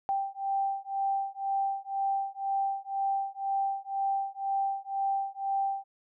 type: beating tone pair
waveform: sine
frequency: 784 / 786 Hz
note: G5 / G5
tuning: 0 / +4 cents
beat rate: 2 Hz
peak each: -31 dBFS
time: 0.09-5.84 s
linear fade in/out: 0 ms
effects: none